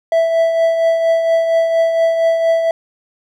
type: tone with tremolo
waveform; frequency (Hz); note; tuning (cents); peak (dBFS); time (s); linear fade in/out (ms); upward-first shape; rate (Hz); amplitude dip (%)
triangle; 659.3; E5; 0; -7; 0.12-2.71; 2; triangle; 4.3; 50
effects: none